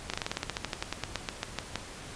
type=slowing click train; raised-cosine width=0.2 ms; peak=-13 dBFS; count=20; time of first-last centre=0.1-1.757 s; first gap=36 ms; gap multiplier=1.09; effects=pink hiss -44 dBFS RMS until 2.15 s + resampled to 22050 Hz